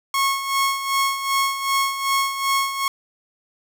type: tone with tremolo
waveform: sawtooth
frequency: 1094 Hz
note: C#6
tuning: 23 cents flat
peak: -13 dBFS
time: 0.14-2.88 s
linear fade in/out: 2 ms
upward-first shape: sine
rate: 2.6 Hz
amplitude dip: 65%
effects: none